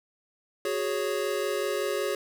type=chord; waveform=square; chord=F# suspended second; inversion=none; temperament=equal; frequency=370 / 415.3 / 554.4 Hz; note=F#4 / G#4 / C#5; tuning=0 / 0 / 0 cents; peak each=-33 / -31 / -32 dBFS; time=0.65-2.15 s; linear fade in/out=2 ms; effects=none